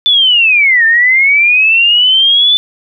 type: linear two-way sweep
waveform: sine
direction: down then up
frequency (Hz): 3520 to 1781 to 3520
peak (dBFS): -5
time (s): 0.06-2.57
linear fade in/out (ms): 0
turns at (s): 0.85
effects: none